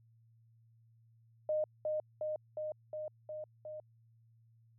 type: tone with echo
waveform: sine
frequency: 614 Hz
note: D#5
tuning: 23 cents flat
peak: -30 dBFS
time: 1.49-1.64 s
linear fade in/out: 2 ms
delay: 360 ms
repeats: 6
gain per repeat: -2 dB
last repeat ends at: 3.8 s
effects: added 114 Hz sine -63 dBFS peak until 4.78 s